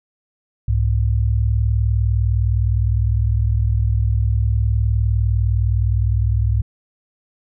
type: tone pair together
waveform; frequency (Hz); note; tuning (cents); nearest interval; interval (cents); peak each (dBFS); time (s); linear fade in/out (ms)
sine; 65.11 / 104.8; C2 / G#2; -8 / +16; minor sixth; 824; -17; 0.68-6.62; 5
effects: none